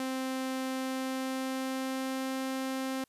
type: tone with pitch glide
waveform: sawtooth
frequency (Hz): 261.6 to 263.9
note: C4 to C4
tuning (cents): 0 to +15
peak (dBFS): -28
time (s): 0-3.04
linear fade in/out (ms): 2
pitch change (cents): +15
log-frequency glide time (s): 0.69-2.41
effects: white hiss -73 dBFS RMS until 3.08 s + resampled to 32000 Hz